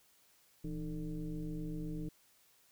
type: tone with frequency modulation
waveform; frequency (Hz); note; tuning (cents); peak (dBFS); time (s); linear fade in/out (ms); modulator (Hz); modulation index
sine; 164.81; E3; 0; -37; 0.64-2.09; 5; 141; 1.3
effects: white hiss -68 dBFS RMS until 2.71 s